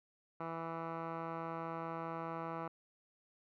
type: tone with low-pass filter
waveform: 10% pulse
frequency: 164.81 Hz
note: E3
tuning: in tune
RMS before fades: -42 dBFS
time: 0.4-2.68 s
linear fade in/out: 5 ms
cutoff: 1400 Hz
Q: 3.6
effects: none